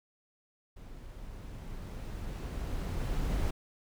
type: noise with level ramp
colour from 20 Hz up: brown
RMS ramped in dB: -48 to -30 dBFS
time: 0.76-3.51 s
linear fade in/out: 10 ms
effects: none